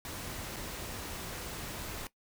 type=noise with dropouts; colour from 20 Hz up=pink; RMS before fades=-41 dBFS; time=0.05-2.07 s; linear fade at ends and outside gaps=1 ms; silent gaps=0.561-0.565 s; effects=noise-tail reverb RT60 0.1 s tail -18 dB re dry